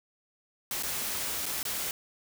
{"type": "noise with dropouts", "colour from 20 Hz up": "white", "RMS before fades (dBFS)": -33, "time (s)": [0.71, 1.91], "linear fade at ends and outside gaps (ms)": 1, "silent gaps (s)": [[0.826, 0.833], [1.457, 1.463], [1.63, 1.652]], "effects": []}